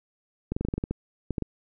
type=clicks; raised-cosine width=3 ms; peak=-15 dBFS; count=12; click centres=0.52 / 0.565 / 0.61 / 0.65 / 0.686 / 0.739 / 0.78 / 0.839 / 0.91 / 1.307 / 1.382 / 1.423 s; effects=none